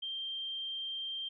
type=tone; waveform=sine; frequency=3165 Hz; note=G7; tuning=16 cents sharp; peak=-36 dBFS; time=0.02-1.29 s; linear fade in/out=10 ms; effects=none